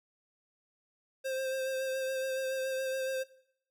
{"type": "tone with vibrato", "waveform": "square", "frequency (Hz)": 527, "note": "C5", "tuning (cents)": 12, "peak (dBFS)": -33, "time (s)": [1.24, 3.24], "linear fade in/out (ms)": 20, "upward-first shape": "sine", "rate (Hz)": 7.1, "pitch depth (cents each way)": 20, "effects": ["noise-tail reverb RT60 0.7 s tail -20 dB re dry"]}